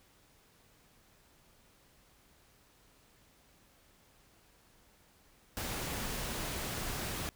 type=noise; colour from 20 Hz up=pink; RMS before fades=-38 dBFS; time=5.57-7.29 s; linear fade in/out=0 ms; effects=pink hiss -65 dBFS RMS until 7.35 s